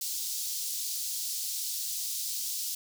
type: high-pass noise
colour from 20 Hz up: pink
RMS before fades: -34 dBFS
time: 0.01-2.75 s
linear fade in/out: 5 ms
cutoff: 4400 Hz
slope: 24 dB/octave
effects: none